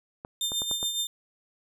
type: clicks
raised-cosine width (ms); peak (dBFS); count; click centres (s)
1; -23; 5; 0.249 / 0.519 / 0.619 / 0.713 / 0.829
type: tone with tremolo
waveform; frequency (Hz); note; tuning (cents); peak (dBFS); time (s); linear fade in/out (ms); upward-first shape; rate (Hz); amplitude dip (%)
sawtooth; 3600; A7; +39; -22; 0.41-1.07; 2; triangle; 7.2; 60
effects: none